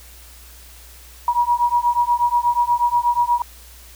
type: beating tone pair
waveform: sine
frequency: 956 / 964.3 Hz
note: A#5 / B5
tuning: +43 / -42 cents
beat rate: 8.3 Hz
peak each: -18 dBFS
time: 1.28-3.42 s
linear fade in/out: 2 ms
effects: added 60 Hz sine -43 dBFS peak until 3.95 s + white hiss -45 dBFS RMS until 3.95 s